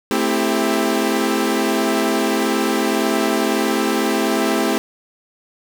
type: chord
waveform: sawtooth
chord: A minor seventh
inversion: none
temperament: equal with one note detuned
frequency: 220 / 261.6 / 329.6 / 397.9 Hz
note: A3 / C4 / E4 / G4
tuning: 0 / 0 / 0 / +26 cents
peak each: -18 dBFS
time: 0.11-4.78 s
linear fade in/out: 0 ms
effects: none